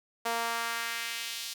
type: tone with high-pass filter sweep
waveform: sawtooth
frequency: 231.7 Hz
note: A#3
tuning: 10 cents flat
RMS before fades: -34 dBFS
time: 0.25-1.54 s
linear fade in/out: 10 ms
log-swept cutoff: 680 to 4200 Hz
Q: 1.3
effects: 9-bit